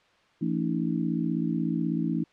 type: harmonic tone with a mistuned harmonic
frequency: 56.3 Hz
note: A1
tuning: 40 cents sharp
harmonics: 3 / 4 / 5 / 6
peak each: -29 / -30 / -31 / -32 dBFS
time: 0.41-2.24 s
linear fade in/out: 10 ms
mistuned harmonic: 6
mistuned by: -94 cents
effects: white hiss -62 dBFS RMS until 2.32 s + low-pass 3000 Hz 12 dB/octave